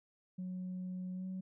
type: tone with pitch glide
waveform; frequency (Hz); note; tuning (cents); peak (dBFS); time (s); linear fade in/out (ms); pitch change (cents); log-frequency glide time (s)
sine; 183.4 to 187.04; F#3 to F#3; -15 to +19; -37; 0.38-1.41; 10; +34; 1.14-1.26
effects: tanh soft clip ceiling -36 dBFS